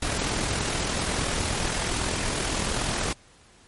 pink noise with amplitude modulation, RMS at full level -25 dBFS, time 0.02-3.13 s, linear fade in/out 5 ms, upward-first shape sine, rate 41.2 Hz, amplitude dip 40%, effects pink hiss -55 dBFS RMS until 3.67 s + MP3 48 kbps

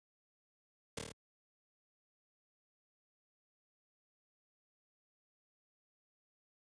pink noise with echo, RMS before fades -39 dBFS, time 0.97-0.99 s, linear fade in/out 5 ms, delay 26 ms, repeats 5, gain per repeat -2 dB, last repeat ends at 1.12 s, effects high-pass 60 Hz 12 dB/octave + resampled to 22050 Hz

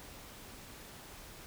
silence, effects pink hiss -51 dBFS RMS until 1.46 s

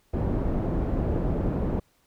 pink low-pass noise, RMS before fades -26 dBFS, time 0.13-1.8 s, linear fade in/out 10 ms, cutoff 500 Hz, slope 12 dB/octave, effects pink hiss -66 dBFS RMS until 2.06 s

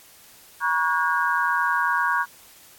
sine tone cluster, 953 / 1115 / 1453 / 1623 Hz, A#5 / C#6 / F#6 / G#6, +38 / +10 / -32 / -40 cents, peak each -25 dBFS, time 0.6-2.26 s, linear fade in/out 50 ms, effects white hiss -50 dBFS RMS until 2.78 s + AAC 64 kbps

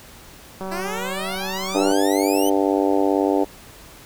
click train, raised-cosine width 1 ms, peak -18 dBFS, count 249, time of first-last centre 0.61-1.915 s, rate 190 Hz
10% pulse exponential sweep, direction up, 327.4 to 3123 Hz, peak -19 dBFS, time 0.71-2.5 s, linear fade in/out 10 ms
harmonic tone, 98 Hz, G2, in tune, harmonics 3 / 4 / 5 / 6 / 7 / 8 / 9, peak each -20 / -22 / -24 / -26 / -27 / -28 / -29 dBFS, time 1.74-3.45 s, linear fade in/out 20 ms
effects pink hiss -44 dBFS RMS until 4.05 s

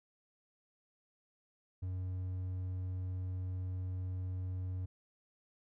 triangle tone, 92.2 Hz, F#2, 6 cents flat, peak -34 dBFS, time 1.82-4.86 s, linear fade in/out 10 ms, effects none

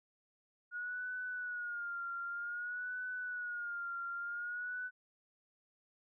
sine tone with vibrato, 1440 Hz, F#6, 47 cents flat, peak -38 dBFS, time 0.71-4.91 s, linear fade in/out 50 ms, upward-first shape sine, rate 0.53 Hz, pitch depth 68 cents each way, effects none

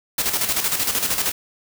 white noise with tremolo, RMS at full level -20 dBFS, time 0.18-1.32 s, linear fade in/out 5 ms, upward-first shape square, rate 13 Hz, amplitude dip 55%, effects none

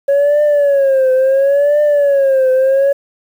sine tone with vibrato, 554.4 Hz, C#5, in tune, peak -6 dBFS, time 0.08-2.93 s, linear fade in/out 10 ms, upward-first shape triangle, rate 0.72 Hz, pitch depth 130 cents each way, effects tanh soft clip ceiling -7 dBFS + 7-bit

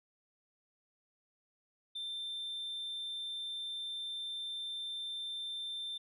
sine tone, 3570 Hz, A7, 24 cents sharp, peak -36 dBFS, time 1.95-5.98 s, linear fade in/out 10 ms, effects tanh soft clip ceiling -36 dBFS

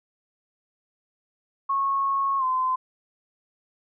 sine tone with pitch glide, 1097 to 1029.5 Hz, C#6 to C6, -18 to -28 cents, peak -21 dBFS, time 1.69-2.76 s, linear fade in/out 10 ms, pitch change -110 cents, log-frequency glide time 2.38-2.44 s, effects none

